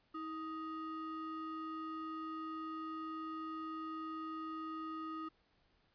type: ring-modulated tone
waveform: triangle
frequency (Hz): 784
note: G5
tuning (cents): 0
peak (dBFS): -36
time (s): 0.14-5.29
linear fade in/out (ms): 10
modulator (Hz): 465
effects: pink hiss -74 dBFS RMS until 5.94 s + resampled to 11025 Hz